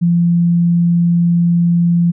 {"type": "tone", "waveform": "sine", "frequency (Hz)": 171.7, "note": "F3", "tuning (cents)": -29, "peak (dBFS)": -9, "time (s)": [0.01, 2.12], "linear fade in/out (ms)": 20, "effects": []}